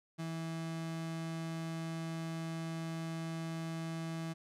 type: tone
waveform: 35% pulse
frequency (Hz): 163.5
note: E3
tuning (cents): -14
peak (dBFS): -36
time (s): 0.18-4.34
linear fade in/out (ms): 20
effects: low-pass 10000 Hz 12 dB/octave